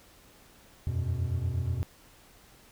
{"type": "chord", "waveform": "triangle", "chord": "E suspended second", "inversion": "none", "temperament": "equal with one note detuned", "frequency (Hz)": [84.09, 92.5, 123.47], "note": ["E2", "F#2", "B2"], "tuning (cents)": [35, 0, 0], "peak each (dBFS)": -30, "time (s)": [0.87, 1.83], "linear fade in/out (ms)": 0, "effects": ["pink hiss -57 dBFS RMS until 2.71 s"]}